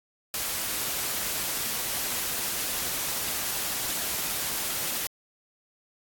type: noise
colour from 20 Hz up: white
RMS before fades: -30 dBFS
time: 0.34-5.07 s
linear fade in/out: 2 ms
effects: AAC 64 kbps